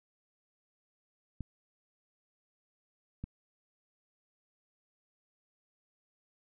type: clicks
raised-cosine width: 5 ms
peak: -26 dBFS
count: 2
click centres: 1.407 / 3.24 s
effects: none